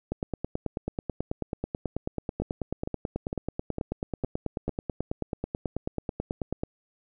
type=two click trains; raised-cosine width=2 ms; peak=-17 / -16 dBFS; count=6 / 61; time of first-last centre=2.42-4.693 / 0.12-6.635 s; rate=2.2 / 9.21 Hz; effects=none